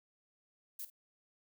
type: noise with echo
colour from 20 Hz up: violet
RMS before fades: -43 dBFS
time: 0.79-0.85 s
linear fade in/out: 5 ms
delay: 51 ms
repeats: 1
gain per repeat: -15 dB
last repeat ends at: 0.901 s
effects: none